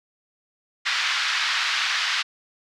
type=band-pass noise; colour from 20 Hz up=pink; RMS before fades=-24 dBFS; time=0.85-2.23 s; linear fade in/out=20 ms; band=1300 to 4900 Hz; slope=24 dB/octave; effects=none